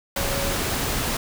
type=tone in noise; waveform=sine; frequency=554.4 Hz; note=C#5; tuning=in tune; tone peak=-31 dBFS; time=0.16-0.55 s; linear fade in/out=5 ms; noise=pink; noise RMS=-25 dBFS; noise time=0.16-1.17 s; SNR=-9 dB; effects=none